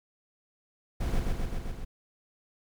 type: noise with echo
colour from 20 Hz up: brown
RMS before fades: -28 dBFS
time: 1-1.2 s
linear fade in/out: 10 ms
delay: 130 ms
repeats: 5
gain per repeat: -2 dB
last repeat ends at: 1.85 s
effects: none